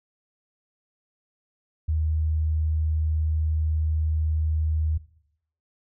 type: tone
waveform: sine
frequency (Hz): 78.2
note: D#2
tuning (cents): +9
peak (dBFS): -21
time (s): 1.88-4.98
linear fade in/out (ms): 10
effects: noise-tail reverb RT60 0.7 s tail -18 dB re dry